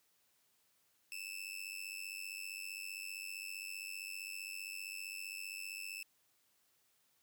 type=tone with amplitude modulation; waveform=sawtooth; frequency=2637 Hz; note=E7; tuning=in tune; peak=-36 dBFS; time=1.12-6.03 s; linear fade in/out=0 ms; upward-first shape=sine; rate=95.3 Hz; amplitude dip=90%; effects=white hiss -75 dBFS RMS until 7.22 s + high-pass 60 Hz 12 dB/octave